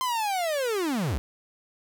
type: linear sweep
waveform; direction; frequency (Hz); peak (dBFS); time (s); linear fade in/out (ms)
45% pulse; down; 1046.5 to 49; -25; 0.01-1.18; 0
effects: none